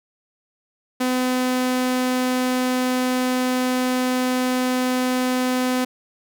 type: tone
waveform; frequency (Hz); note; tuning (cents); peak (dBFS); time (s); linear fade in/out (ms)
sawtooth; 253.5; B3; +45; -15; 1-5.85; 10
effects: none